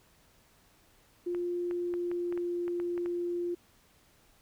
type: tone with pitch glide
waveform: sine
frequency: 351.2 to 349 Hz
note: F4 to F4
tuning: +10 to -1 cents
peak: -30 dBFS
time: 1.26-3.55 s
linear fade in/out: 10 ms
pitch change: -11 cents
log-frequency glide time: 1.6-2.59 s
type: clicks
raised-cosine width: 0.5 ms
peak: -30 dBFS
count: 10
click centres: 1.348 / 1.711 / 1.939 / 2.115 / 2.325 / 2.376 / 2.68 / 2.8 / 2.978 / 3.06 s
effects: pink hiss -64 dBFS RMS until 4.41 s